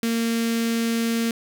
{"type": "tone with notch filter", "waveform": "sawtooth", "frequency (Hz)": 229.8, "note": "A#3", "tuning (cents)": -25, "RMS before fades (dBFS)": -23, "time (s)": [0.03, 1.31], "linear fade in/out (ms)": 2, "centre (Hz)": 840, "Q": 0.62, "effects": []}